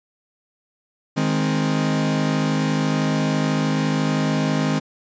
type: chord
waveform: 40% pulse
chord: Ab major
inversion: second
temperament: equal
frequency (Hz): 155.56 / 207.7 / 261.6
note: Eb3 / Ab3 / C4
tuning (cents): 0 / 0 / 0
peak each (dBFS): -21 / -24 / -22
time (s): 1.16-4.8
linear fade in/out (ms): 20
effects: resampled to 16000 Hz